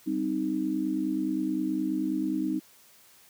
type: chord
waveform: sine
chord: C minor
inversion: second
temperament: equal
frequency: 196 / 261.6 / 311.1 Hz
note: G3 / C4 / Eb4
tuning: 0 / 0 / 0 cents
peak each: -34 / -31 / -28 dBFS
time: 0.06-2.6 s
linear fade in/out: 20 ms
effects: white hiss -57 dBFS RMS until 3.29 s + high-pass 60 Hz 12 dB/octave